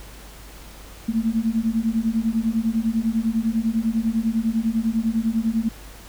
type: beating tone pair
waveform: sine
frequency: 220 / 230 Hz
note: A3 / A#3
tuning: 0 / -23 cents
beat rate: 10 Hz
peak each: -22 / -22 dBFS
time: 1.08-5.69 s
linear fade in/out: 10 ms
effects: added 50 Hz sine -41 dBFS peak until 6.08 s + pink hiss -44 dBFS RMS until 6.08 s